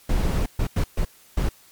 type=noise bursts at uneven times; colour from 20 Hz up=brown; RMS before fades=-21 dBFS; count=5; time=0.09-0.46 / 0.59-0.67 / 0.76-0.84 / 0.97-1.05 / 1.37-1.49 s; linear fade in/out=5 ms; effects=white hiss -53 dBFS RMS until 1.71 s + MP3 96 kbps